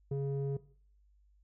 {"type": "tone with low-pass filter", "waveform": "square", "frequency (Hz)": 138.6, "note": "C#3", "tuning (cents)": 0, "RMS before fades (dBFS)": -34, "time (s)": [0.11, 0.57], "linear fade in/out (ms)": 5, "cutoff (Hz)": 380, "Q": 2.2, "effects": ["noise-tail reverb RT60 0.5 s tail -18 dB re dry", "added 50 Hz sine -63 dBFS peak until 1.43 s"]}